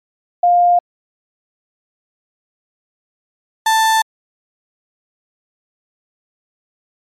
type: tone pair in turn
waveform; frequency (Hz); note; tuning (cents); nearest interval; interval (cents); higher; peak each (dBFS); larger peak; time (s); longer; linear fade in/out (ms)
sine / 35% pulse; 704 / 885; F5 / A5; +14 / +10; major third; 396; second; -8 / -9; first; 0.43-0.79 / 3.66-4.02; neither; 5
effects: low-pass 12000 Hz 12 dB/octave + MP3 64 kbps